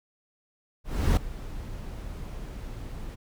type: noise with ADSR envelope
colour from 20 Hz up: brown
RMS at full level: -19 dBFS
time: 0.84-3.16 s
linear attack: 330 ms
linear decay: 3 ms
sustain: -18 dB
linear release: 22 ms
effects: none